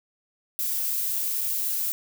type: noise with dropouts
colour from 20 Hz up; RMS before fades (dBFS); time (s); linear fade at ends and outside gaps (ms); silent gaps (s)
violet; -27; 0.59-1.92; 0; 1.41-1.414
effects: none